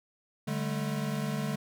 square chord, D suspended fourth, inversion none, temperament equal with one note detuned, 146.83 / 196 / 215.5 Hz, D3 / G3 / A3, 0 / 0 / -36 cents, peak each -34 / -38 / -35 dBFS, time 0.47-1.56 s, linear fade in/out 10 ms, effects none

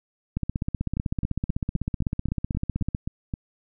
two click trains, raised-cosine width 5 ms, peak -13 / -16 dBFS, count 42 / 10, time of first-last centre 0.37-2.949 / 0.97-3.338 s, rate 15.9 / 3.8 Hz, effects none

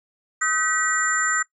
sine tone cluster, 1267 / 1526 / 1932 / 7220 Hz, D#6 / G6 / B6 / A8, +31 / -47 / -39 / +44 cents, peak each -25 dBFS, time 0.41-1.43 s, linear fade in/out 10 ms, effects noise-tail reverb RT60 0.1 s tail -21 dB re dry

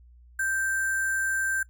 sine tone with sample-and-hold, 1568 Hz, G6, in tune, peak -24 dBFS, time 0.39-1.63 s, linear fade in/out 5 ms, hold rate 8820 Hz, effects noise-tail reverb RT60 0.1 s tail -20 dB re dry + added 60 Hz sine -50 dBFS peak until 1.69 s

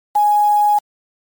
sine tone with quantisation, 832 Hz, G#5, 3 cents sharp, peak -10 dBFS, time 0.15-0.79 s, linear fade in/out 10 ms, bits 5, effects MP3 96 kbps

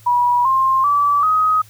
sine tone with pitch steps, 971 / 1058.9 / 1154.7 / 1259.2 Hz, B5 / C6 / D6 / D#6, -30 / +20 / -30 / +20 cents, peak -12 dBFS, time 0.06-1.62 s, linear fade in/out 10 ms, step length 390 ms, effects added 108 Hz sine -45 dBFS peak until 1.69 s + white hiss -49 dBFS RMS until 1.69 s

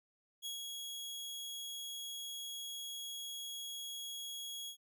sawtooth tone with ADSR envelope, 3322 Hz, G#7, in tune, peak -36 dBFS, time 0.42-4.77 s, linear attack 38 ms, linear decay 120 ms, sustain -3 dB, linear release 87 ms, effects none

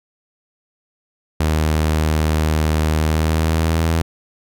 sawtooth tone with pitch glide, 77.78 to 81.88 Hz, D#2 to E2, 0 to -11 cents, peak -11 dBFS, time 1.4-4.02 s, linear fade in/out 5 ms, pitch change +89 cents, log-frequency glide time 2.98-3.91 s, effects none

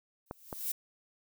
violet noise with exponential growth, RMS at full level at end -31 dBFS, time 0.26-0.72 s, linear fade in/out 5 ms, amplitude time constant 98 ms
clicks, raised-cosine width 1 ms, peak -24 dBFS, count 2, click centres 0.311 / 0.528 s
effects none

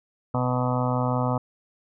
harmonic tone, 125.4 Hz, B2, 27 cents sharp, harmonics 1 / 2 / 4 / 5 / 6 / 7 / 8 / 9 / 10, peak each -25 / -28 / -31 / -32 / -33 / -33 / -34 / -35 / -35 dBFS, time 0.34-1.38 s, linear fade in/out 5 ms, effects none

